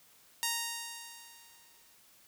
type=tone with exponential decay; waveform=5% pulse; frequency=931 Hz; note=A#5; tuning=2 cents flat; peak=-17 dBFS; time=0.43-1.95 s; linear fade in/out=0 ms; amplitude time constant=330 ms; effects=white hiss -62 dBFS RMS until 2.27 s